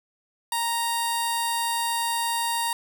15% pulse tone with notch filter, 932.3 Hz, A#5, in tune, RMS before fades -26 dBFS, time 0.52-2.73 s, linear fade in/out 2 ms, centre 2300 Hz, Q 0.72, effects none

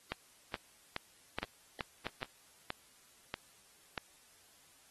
two click trains, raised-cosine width 0.3 ms, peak -20 / -20 dBFS, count 5 / 6, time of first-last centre 1.43-3.978 / 0.12-2.23 s, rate 1.57 / 2.37 Hz, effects white hiss -64 dBFS RMS until 4.9 s + AAC 32 kbps

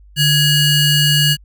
35% pulse ring-modulated tone, 1518 Hz, F#6, 44 cents sharp, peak -6 dBFS, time 0.16-1.37 s, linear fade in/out 50 ms, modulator 1370 Hz, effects added 50 Hz sine -41 dBFS peak until 1.44 s

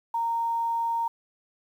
sine tone with quantisation, 925 Hz, A#5, 14 cents flat, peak -24 dBFS, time 0.14-1.08 s, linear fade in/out 5 ms, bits 9, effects none

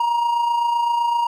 triangle tone with amplitude modulation, 944 Hz, A#5, 22 cents sharp, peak -13 dBFS, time 0-1.27 s, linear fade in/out 5 ms, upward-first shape sine, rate 27.8 Hz, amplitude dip 45%, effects none

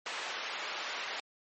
white band-pass noise, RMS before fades -39 dBFS, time 0.06-1.2 s, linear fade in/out 2 ms, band 550 to 2900 Hz, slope 12 dB/octave, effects MP3 32 kbps

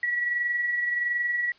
sine tone with amplitude modulation, 1933 Hz, B6, 38 cents flat, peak -22 dBFS, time 0.03-1.52 s, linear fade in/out 2 ms, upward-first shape sine, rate 21.4 Hz, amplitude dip 40%, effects white hiss -58 dBFS RMS until 1.58 s + resampled to 11025 Hz

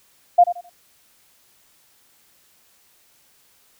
sine tone with echo, 703 Hz, F5, 11 cents sharp, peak -7 dBFS, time 0.38-0.44 s, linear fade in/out 10 ms, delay 86 ms, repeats 3, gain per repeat -12 dB, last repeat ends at 0.698 s, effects white hiss -58 dBFS RMS until 3.79 s

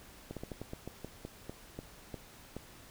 slowing click train, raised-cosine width 2 ms, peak -27 dBFS, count 13, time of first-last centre 0.31-2.566 s, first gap 57 ms, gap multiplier 1.2, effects pink hiss -55 dBFS RMS until 2.9 s

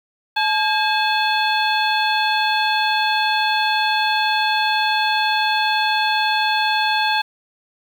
harmonic tone with a mistuned harmonic, 862 Hz, A5, 36 cents flat, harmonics 1 / 2 / 3 / 4 / 5, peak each -19 / -22 / -24 / -25 / -26 dBFS, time 0.36-7.22 s, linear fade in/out 10 ms, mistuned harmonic 2, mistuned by -110 cents, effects 7-bit

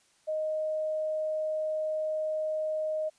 sine tone, 622 Hz, D#5, 1 cent flat, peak -28 dBFS, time 0.27-3.1 s, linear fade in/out 20 ms, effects white hiss -66 dBFS RMS until 3.18 s + resampled to 22050 Hz

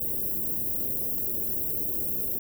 white band-stop noise, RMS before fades -29 dBFS, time 0-2.39 s, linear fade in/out 10 ms, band 470 to 14000 Hz, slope 24 dB/octave, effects none

